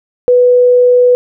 sine tone, 493.9 Hz, B4, in tune, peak -4 dBFS, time 0.28-1.15 s, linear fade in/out 0 ms, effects none

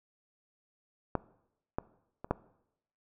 clicks, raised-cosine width 1 ms, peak -14 / -17 / -27 / -13 dBFS, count 4, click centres 1.153 / 1.785 / 2.245 / 2.31 s, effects noise-tail reverb RT60 0.8 s tail -20 dB re dry

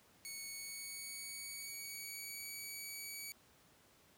10% pulse tone with pitch glide, 2217 to 2270 Hz, C#7 to C#7, 0 to +41 cents, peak -36 dBFS, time 0.25-3.32 s, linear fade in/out 0 ms, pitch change +41 cents, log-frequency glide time 0.49-2.52 s, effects pink hiss -67 dBFS RMS until 4.17 s + high-pass 80 Hz 12 dB/octave

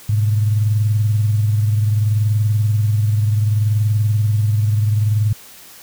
sine tone pair together, 105.34 / 126 Hz, G#2 / B2, +25 / +35 cents, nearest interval minor third, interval 310 cents, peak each -13 / -25 dBFS, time 0.09-5.33 s, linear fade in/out 5 ms, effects white hiss -41 dBFS RMS until 5.82 s

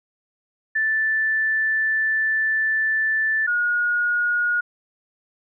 sine tone pair in turn, 1760 / 1441.6 Hz, A6 / F#6, 0 / -45 cents, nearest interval minor third, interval 345 cents, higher first, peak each -18 dBFS, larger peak neither, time 0.75-3.47 / 3.47-4.61 s, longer first, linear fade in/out 10 ms, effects none

